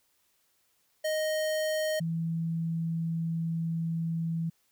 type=tone pair in turn; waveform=square / sine; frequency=622.3 / 164.83 Hz; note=D#5 / E3; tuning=0 / 0 cents; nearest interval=octave + major seventh; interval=2300 cents; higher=first; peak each=-28 dBFS; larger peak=neither; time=1.04-2 / 2-4.5 s; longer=second; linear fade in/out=10 ms; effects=white hiss -71 dBFS RMS until 4.71 s